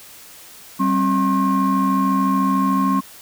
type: tone cluster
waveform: sine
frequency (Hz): 194.3 / 268 / 1073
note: G3 / C4 / C6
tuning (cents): -15 / +42 / +43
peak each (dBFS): -18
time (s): 0.79-3.01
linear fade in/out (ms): 20
effects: tanh soft clip ceiling -10 dBFS + white hiss -42 dBFS RMS until 3.21 s